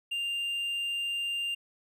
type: tone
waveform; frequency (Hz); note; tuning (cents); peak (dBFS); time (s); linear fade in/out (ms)
triangle; 2794; F7; 0; -28; 0.11-1.55; 10
effects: none